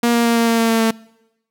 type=tone with pitch steps; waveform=sawtooth; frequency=236.7 / 234.9 / 233.2 / 231.4 / 229.7 / 228 / 226.3 / 224.6 Hz; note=A#3 / A#3 / A#3 / A#3 / A#3 / A#3 / A3 / A3; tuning=+27 / +13 / +1 / -13 / -25 / -38 / +49 / +36 cents; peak=-9 dBFS; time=0.03-0.91 s; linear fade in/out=5 ms; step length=110 ms; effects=noise-tail reverb RT60 0.9 s tail -24 dB re dry